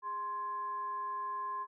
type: tone with frequency modulation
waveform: sine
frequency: 1046.5 Hz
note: C6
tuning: in tune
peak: -35 dBFS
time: 0.02-1.67 s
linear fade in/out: 50 ms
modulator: 638 Hz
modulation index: 0.23
effects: none